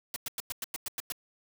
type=noise bursts; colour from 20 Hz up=white; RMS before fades=-35 dBFS; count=9; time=0.14-1.122 s; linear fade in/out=2 ms; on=22 ms; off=98 ms; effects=none